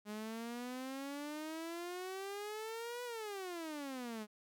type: exponential two-way sweep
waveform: sawtooth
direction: up then down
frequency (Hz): 207.2 to 493.9 to 207.2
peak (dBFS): -38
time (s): 0.05-4.27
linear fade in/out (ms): 50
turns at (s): 3.04
effects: none